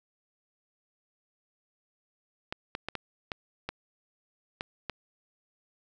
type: clicks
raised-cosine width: 0.3 ms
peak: -17 dBFS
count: 8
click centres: 2.525 / 2.751 / 2.886 / 2.953 / 3.318 / 3.69 / 4.609 / 4.897 s
effects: none